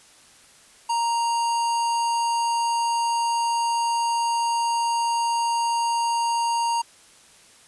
square tone with notch filter, 932.3 Hz, A#5, in tune, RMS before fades -23 dBFS, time 0.89-6.82 s, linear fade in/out 10 ms, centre 2300 Hz, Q 1.7, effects white hiss -52 dBFS RMS until 7.67 s + resampled to 24000 Hz

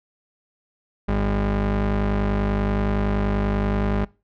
sawtooth tone pair together, 50.5 / 101 Hz, G#1 / G#2, -48 / -48 cents, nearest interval octave, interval 1200 cents, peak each -17 dBFS, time 1.08-4.05 s, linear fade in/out 10 ms, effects noise-tail reverb RT60 0.3 s tail -22 dB re dry + low-pass 2000 Hz 12 dB/octave

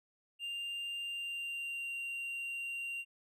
triangle tone with pitch glide, 2794 to 2767 Hz, F7 to F7, 0 to -17 cents, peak -36 dBFS, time 0.39-3.05 s, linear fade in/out 50 ms, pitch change -17 cents, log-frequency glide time 1.01-1.93 s, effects none

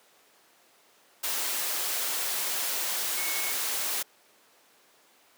sine tone in noise, 2200 Hz, C#7, 14 cents flat, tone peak -36 dBFS, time 3.17-3.53 s, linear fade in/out 10 ms, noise white, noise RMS -30 dBFS, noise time 1.23-4.03 s, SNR -9 dB, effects pink hiss -60 dBFS RMS until 5.37 s + high-pass 400 Hz 12 dB/octave

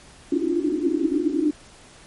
white band-pass noise, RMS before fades -22 dBFS, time 0.32-1.51 s, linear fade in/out 5 ms, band 280 to 350 Hz, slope 96 dB/octave, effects pink hiss -48 dBFS RMS until 2.06 s + MP3 48 kbps

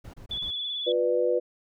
brown noise bursts, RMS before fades -43 dBFS, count 4, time 0.04-0.512 s, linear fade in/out 10 ms, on 97 ms, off 28 ms
sine tone with vibrato, 3427 Hz, A7, 46 cents flat, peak -29 dBFS, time 0.31-0.92 s, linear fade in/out 2 ms, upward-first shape sine, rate 18 Hz, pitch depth 33 cents each way
sine chord, B diminished, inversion second, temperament just, 355.6 / 493.9 / 592.7 Hz, F4 / B4 / D5, +31 / 0 / +16 cents, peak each -28 / -23 / -29 dBFS, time 0.86-1.4 s, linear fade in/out 20 ms
effects none

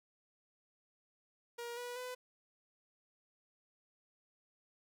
sawtooth tone with pitch steps, 473.9 / 487.5 / 501.5 Hz, A#4 / B4 / B4, +28 / -23 / +26 cents, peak -38 dBFS, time 1.58-2.15 s, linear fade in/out 10 ms, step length 190 ms, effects none

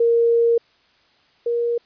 sine tone pair in turn, 466.2 / 472.2 Hz, A#4 / A#4, 0 / +22 cents, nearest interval unison, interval 22 cents, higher second, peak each -13 / -18 dBFS, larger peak first, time 0-0.58 / 1.46-1.78 s, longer first, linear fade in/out 5 ms, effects white hiss -58 dBFS RMS until 1.85 s + resampled to 11025 Hz

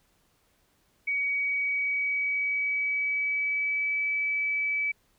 sine tone with pitch glide, 2258 to 2297 Hz, C#7 to D7, +31 to -39 cents, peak -25 dBFS, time 1.07-4.92 s, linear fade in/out 10 ms, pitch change +30 cents, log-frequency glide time 1.24-4.04 s, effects pink hiss -68 dBFS RMS until 5.18 s

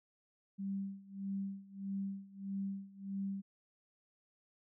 sine tone with tremolo, 196 Hz, G3, in tune, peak -35 dBFS, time 0.58-3.42 s, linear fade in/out 20 ms, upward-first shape sine, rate 1.6 Hz, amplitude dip 90%, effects none

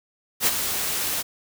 white noise with ADSR envelope, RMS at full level -18 dBFS, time 0.4-1.23 s, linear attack 68 ms, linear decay 33 ms, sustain -8 dB, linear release 24 ms, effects none

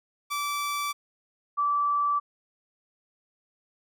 sawtooth / sine tone pair in turn, 1160 / 1160 Hz, D6 / D6, -22 / -22 cents, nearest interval unison, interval 0 cents, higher neither, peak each -24 / -22 dBFS, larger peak second, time 0.3-0.93 / 1.57-2.2 s, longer neither, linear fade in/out 20 ms, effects none

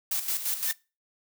blue noise with tremolo, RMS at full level -28 dBFS, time 0.11-0.73 s, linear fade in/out 5 ms, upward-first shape square, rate 5.8 Hz, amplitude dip 60%
sawtooth tone with exponential growth, 1800 Hz, A6, 39 cents sharp, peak -23 dBFS, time 0.63-0.71 s, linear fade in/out 0 ms, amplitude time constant 17 ms
effects noise-tail reverb RT60 0.3 s tail -23 dB re dry

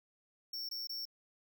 square tone bursts, 5460 Hz, F8, 40 cents flat, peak -39 dBFS, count 3, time 0.53-1.054 s, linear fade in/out 5 ms, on 160 ms, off 22 ms, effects none

